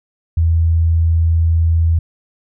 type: tone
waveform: sine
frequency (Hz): 82.41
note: E2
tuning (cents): 0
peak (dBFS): -10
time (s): 0.37-1.99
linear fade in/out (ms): 5
effects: none